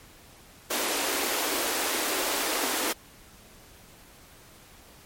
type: high-pass noise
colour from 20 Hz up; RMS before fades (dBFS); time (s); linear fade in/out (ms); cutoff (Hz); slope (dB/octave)
pink; -28; 0.7-2.93; 10; 270; 48
effects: pink hiss -52 dBFS RMS until 5.05 s + MP3 64 kbps